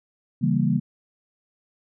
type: chord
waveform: sine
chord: C# diminished seventh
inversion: none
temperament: equal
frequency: 138.59 / 164.81 / 196 / 233.1 Hz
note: C#3 / E3 / G3 / Bb3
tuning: 0 / 0 / 0 / 0 cents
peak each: -24 dBFS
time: 0.41-0.8 s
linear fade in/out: 20 ms
effects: none